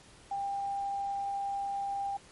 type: tone with quantisation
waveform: sine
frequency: 796 Hz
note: G5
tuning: 26 cents sharp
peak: -31 dBFS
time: 0.31-2.17 s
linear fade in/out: 5 ms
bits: 10
effects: pink hiss -56 dBFS RMS until 2.31 s + MP3 48 kbps